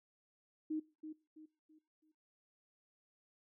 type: tone with echo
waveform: sine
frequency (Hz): 311.1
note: D#4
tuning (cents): 0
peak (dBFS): -35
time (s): 0.7-0.8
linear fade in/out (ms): 10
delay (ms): 330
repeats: 4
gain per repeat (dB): -9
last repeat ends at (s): 2.12
effects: noise-tail reverb RT60 0.3 s tail -19 dB re dry